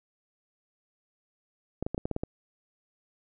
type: clicks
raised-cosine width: 2 ms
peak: -17 dBFS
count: 8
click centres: 1.826 / 1.865 / 1.946 / 1.979 / 2.055 / 2.113 / 2.164 / 2.235 s
effects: none